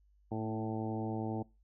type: harmonic tone with a mistuned harmonic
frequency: 110 Hz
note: A2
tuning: in tune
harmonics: 1 / 2 / 3 / 4 / 5 / 6 / 7 / 8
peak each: -39 / -39 / -40 / -44 / -48 / -48 / -44 / -49 dBFS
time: 0.31-1.43 s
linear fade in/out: 10 ms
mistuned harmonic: 2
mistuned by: +17 cents
effects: noise-tail reverb RT60 0.3 s tail -25 dB re dry + added 50 Hz sine -64 dBFS peak until 1.63 s